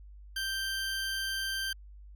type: tone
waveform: 20% pulse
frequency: 1568 Hz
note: G6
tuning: in tune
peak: -27 dBFS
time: 0.36-1.73 s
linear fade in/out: 5 ms
effects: added 50 Hz sine -47 dBFS peak until 2.15 s